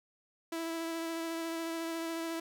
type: tone with vibrato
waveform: sawtooth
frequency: 329.6 Hz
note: E4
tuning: in tune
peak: -31 dBFS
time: 0.52-2.4 s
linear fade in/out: 5 ms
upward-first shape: sine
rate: 14 Hz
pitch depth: 14 cents each way
effects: none